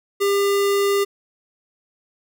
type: tone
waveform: square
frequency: 400.3 Hz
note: G4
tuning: 36 cents sharp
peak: -17 dBFS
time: 0.2-1.05 s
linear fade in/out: 20 ms
effects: none